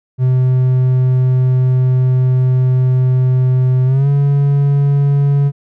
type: tone with pitch glide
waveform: triangle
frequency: 128.2 to 141.43 Hz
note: C3 to C#3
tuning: -35 to +35 cents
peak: -7 dBFS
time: 0.18-5.52 s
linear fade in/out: 50 ms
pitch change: +170 cents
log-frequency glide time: 3.85-4.08 s
effects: none